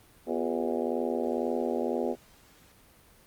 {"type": "harmonic tone with a mistuned harmonic", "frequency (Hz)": 82, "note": "E2", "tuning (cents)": -9, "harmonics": [3, 4, 5, 6, 7, 8, 9, 10], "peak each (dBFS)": [-33, -34, -33, -34, -36, -39, -40, -43], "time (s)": [0.26, 2.16], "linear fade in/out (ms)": 50, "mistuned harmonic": 4, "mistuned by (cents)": 110, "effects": ["pink hiss -58 dBFS RMS until 3.26 s", "Opus 32 kbps"]}